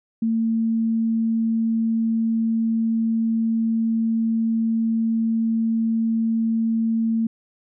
sine tone, 225.8 Hz, A3, 45 cents sharp, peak -18 dBFS, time 0.22-7.27 s, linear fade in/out 5 ms, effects none

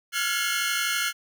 sawtooth tone cluster, 1377 / 1429 / 1686 / 2161 / 3049 Hz, F6 / F6 / G#6 / C#7 / G7, -25 / +39 / +26 / -45 / -49 cents, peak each -27 / -27 / -28 / -27 / -28 dBFS, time 0.12-1.13 s, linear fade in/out 50 ms, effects none

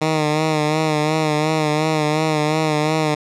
10% pulse tone with vibrato, 154.2 Hz, D#3, 15 cents flat, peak -8 dBFS, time 0.01-3.15 s, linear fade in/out 10 ms, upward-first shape sine, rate 2.8 Hz, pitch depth 45 cents each way, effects low-pass 7000 Hz 12 dB/octave

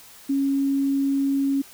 sine tone, 275.5 Hz, C#4, 11 cents flat, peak -19 dBFS, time 0.29-1.62 s, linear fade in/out 10 ms, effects white hiss -47 dBFS RMS until 1.73 s

